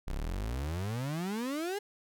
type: exponential sweep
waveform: 35% pulse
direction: up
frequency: 30.35 to 422.4 Hz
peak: -31 dBFS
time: 0.07-1.79 s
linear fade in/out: 10 ms
effects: none